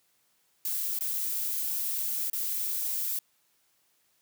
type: noise with dropouts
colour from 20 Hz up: violet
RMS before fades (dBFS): -31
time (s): 0.65-3.19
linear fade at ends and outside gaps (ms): 2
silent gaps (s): 0.989-1.008 / 2.3-2.331
effects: white hiss -70 dBFS RMS until 4.21 s + high-pass 80 Hz 12 dB/octave